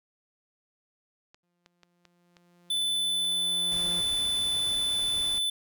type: clicks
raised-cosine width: 0.2 ms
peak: -35 dBFS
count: 11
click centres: 1.345 / 1.661 / 1.833 / 2.053 / 2.368 / 2.77 / 2.819 / 2.882 / 2.962 / 3.247 / 3.322 s
type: tone with exponential growth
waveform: sawtooth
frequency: 174.9 Hz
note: F3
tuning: 3 cents sharp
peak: -33 dBFS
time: 1.43-4.01 s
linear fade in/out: 5 ms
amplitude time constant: 560 ms
type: tone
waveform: square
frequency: 3506 Hz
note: A7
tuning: 7 cents flat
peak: -26 dBFS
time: 2.7-5.5 s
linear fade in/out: 5 ms
type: low-pass noise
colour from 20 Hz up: pink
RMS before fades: -44 dBFS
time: 3.71-5.39 s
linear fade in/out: 10 ms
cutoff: 10000 Hz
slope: 48 dB/octave
effects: none